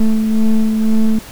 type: ring-modulated tone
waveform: triangle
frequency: 110 Hz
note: A2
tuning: in tune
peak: -4 dBFS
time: 0-1.19 s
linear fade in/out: 5 ms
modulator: 109 Hz
effects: pink hiss -35 dBFS RMS until 1.31 s